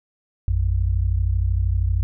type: tone pair together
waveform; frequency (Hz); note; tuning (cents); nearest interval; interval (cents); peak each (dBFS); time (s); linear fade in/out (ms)
sine; 57.24 / 90.1; A#1 / F#2; -31 / -45; minor sixth; 786; -20; 0.48-2.03; 0
effects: none